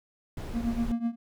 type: noise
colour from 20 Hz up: brown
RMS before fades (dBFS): -35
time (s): 0.37-0.92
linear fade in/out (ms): 2
type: tone with tremolo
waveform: triangle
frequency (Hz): 233.1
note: A#3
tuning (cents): 0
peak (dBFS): -21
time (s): 0.53-1.16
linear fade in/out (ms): 50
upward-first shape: triangle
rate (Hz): 8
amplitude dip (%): 90
effects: none